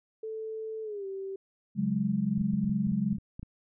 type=tone with pitch glide; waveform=sine; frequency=440 to 387.5 Hz; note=A4 to G4; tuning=0 to -20 cents; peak=-34 dBFS; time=0.23-1.36 s; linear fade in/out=5 ms; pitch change=-220 cents; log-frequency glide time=0.83-1.06 s
type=chord; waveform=sine; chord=C# suspended fourth; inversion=none; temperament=equal; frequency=138.59 / 185 / 207.7 Hz; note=C#3 / F#3 / G#3; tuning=0 / 0 / 0 cents; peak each=-34 / -30 / -28 dBFS; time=1.75-3.18 s; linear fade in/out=50 ms
type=clicks; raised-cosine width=5 ms; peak=-28 dBFS; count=11; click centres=2.38 / 2.412 / 2.536 / 2.643 / 2.695 / 2.869 / 2.919 / 3.128 / 3.183 / 3.395 / 3.43 s
effects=none